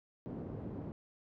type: band-pass noise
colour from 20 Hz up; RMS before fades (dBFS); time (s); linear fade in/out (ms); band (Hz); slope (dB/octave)
pink; -43; 0.26-0.92; 0; 110 to 380; 12
effects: none